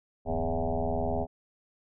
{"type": "tone with frequency modulation", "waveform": "sine", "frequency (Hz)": 329.6, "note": "E4", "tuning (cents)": 0, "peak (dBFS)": -26, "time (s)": [0.25, 1.27], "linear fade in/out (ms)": 50, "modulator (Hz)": 79.8, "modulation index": 5.5, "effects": []}